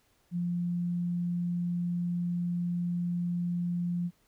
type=tone; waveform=sine; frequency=174.61 Hz; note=F3; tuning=in tune; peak=-28 dBFS; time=0.31-4.11 s; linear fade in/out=50 ms; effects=pink hiss -69 dBFS RMS until 4.27 s